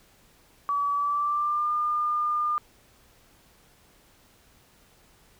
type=tone with pitch glide; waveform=sine; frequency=1144 to 1207.1 Hz; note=D6 to D6; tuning=-46 to +47 cents; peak=-23 dBFS; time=0.69-2.58 s; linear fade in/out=0 ms; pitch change=+93 cents; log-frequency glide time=0.93-1.71 s; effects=pink hiss -59 dBFS RMS until 5.39 s